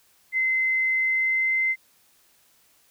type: tone with pitch glide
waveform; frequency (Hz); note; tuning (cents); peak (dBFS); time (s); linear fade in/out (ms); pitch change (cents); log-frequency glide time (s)
sine; 2060 to 2072; C7 to C7; -28 to -17; -20; 0.32-1.76; 50; +11; 0.98-1.63
effects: white hiss -61 dBFS RMS until 2.9 s